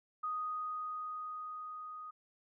sine tone with level ramp, 1244.5 Hz, D#6, in tune, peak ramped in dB -34 to -44 dBFS, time 0.23-2.11 s, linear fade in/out 10 ms, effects none

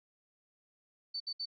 sine tone bursts, 4530 Hz, C#8, 37 cents sharp, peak -35 dBFS, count 3, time 1.14-1.457 s, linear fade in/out 10 ms, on 63 ms, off 64 ms, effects none

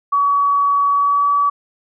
sine tone with pitch glide, 1133 to 1144.2 Hz, C#6 to D6, +37 to -45 cents, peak -12 dBFS, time 0.12-1.5 s, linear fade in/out 10 ms, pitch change +18 cents, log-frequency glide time 0.9-1.3 s, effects none

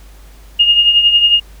sine tone with tremolo, 2844 Hz, F7, 31 cents sharp, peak -4 dBFS, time 0.59-1.4 s, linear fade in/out 10 ms, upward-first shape triangle, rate 11 Hz, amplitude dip 65%, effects added 50 Hz sine -36 dBFS peak until 1.6 s + pink hiss -46 dBFS RMS until 1.6 s

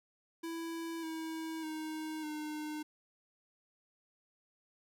square tone with pitch steps, 331 / 321.8 / 312.8 / 304.1 Hz, E4 / E4 / D#4 / D#4, +7 / -42 / +9 / -40 cents, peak -39 dBFS, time 0.43-2.83 s, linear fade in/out 10 ms, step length 600 ms, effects none

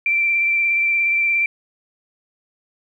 sine tone with vibrato, 2349 Hz, D7, in tune, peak -15 dBFS, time 0.06-1.46 s, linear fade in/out 2 ms, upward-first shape sine, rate 17 Hz, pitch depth 15 cents each way, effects 9-bit

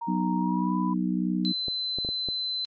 sine tone with pitch glide, 932.3 to 993.5 Hz, A#5 to B5, 0 to +10 cents, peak -30 dBFS, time 0.01-0.94 s, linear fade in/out 10 ms, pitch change +110 cents, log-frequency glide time 0.36-0.75 s
harmonic tone, 61.7 Hz, B1, 1 cent flat, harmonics 3 / 4 / 5, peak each -26 / -29 / -30 dBFS, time 0.07-1.53 s, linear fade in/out 20 ms
sine tone, 4050 Hz, B7, 43 cents sharp, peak -27 dBFS, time 1.45-2.65 s, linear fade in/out 0 ms
clicks, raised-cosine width 2 ms, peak -22 dBFS, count 5, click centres 1.683 / 1.986 / 2.049 / 2.089 / 2.287 s
effects MP3 32 kbps

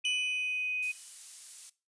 sine tone, 2500 Hz, D#7, 8 cents sharp, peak -31 dBFS, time 0.04-0.92 s, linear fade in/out 10 ms
40% pulse tone with exponential decay, 2976 Hz, F#7, 9 cents sharp, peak -29 dBFS, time 0.05-1.16 s, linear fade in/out 1 ms, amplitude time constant 240 ms
violet noise, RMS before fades -41 dBFS, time 0.82-1.7 s, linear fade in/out 10 ms
effects noise-tail reverb RT60 0.3 s tail -19 dB re dry + resampled to 22050 Hz

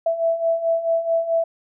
sine beating tone pair, 659.3 / 663.9 Hz, E5 / E5, 0 / +12 cents, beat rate 4.6 Hz, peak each -24 / -19 dBFS, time 0.06-1.44 s, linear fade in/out 5 ms, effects none

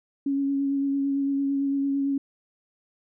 sine tone with vibrato, 277.2 Hz, C#4, in tune, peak -22 dBFS, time 0.26-2.18 s, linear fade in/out 5 ms, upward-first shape sine, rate 8.9 Hz, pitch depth 16 cents each way, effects none

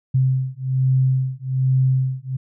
sine beating tone pair, 130.3 / 131.5 Hz, C3 / C3, -7 / +9 cents, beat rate 1.2 Hz, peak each -19 dBFS, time 0.14-2.37 s, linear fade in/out 10 ms, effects none

